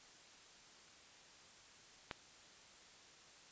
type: click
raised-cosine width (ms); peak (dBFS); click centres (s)
0.3; -25; 2.112
effects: white hiss -61 dBFS RMS until 3.51 s + resampled to 16000 Hz